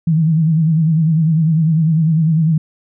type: tone with vibrato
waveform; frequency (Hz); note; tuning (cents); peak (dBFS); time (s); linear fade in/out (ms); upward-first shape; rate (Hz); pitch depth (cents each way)
sine; 160; D#3; +49; -10; 0.07-2.58; 5; sine; 10; 79
effects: none